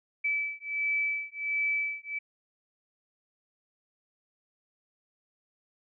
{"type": "beating tone pair", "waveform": "sine", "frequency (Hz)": [2306, 2307.4], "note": ["D7", "D7"], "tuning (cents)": [-32, -31], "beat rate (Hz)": 1.4, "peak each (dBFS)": -31, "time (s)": [0.24, 2.19], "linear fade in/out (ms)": 10, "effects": []}